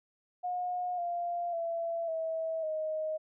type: tone with pitch steps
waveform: sine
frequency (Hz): 720 / 695.1 / 671 / 647.8 / 625.3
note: F#5 / F5 / E5 / E5 / D#5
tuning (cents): -47 / -8 / +31 / -30 / +8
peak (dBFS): -31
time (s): 0.43-3.18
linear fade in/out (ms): 20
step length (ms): 550
effects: none